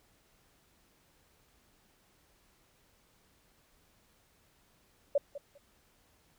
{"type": "tone with echo", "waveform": "sine", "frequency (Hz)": 570, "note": "C#5", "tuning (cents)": 48, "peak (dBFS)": -23, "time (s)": [5.15, 5.18], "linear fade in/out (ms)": 5, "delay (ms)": 200, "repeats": 2, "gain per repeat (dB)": -15, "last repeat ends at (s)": 5.58, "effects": ["pink hiss -68 dBFS RMS until 6.38 s"]}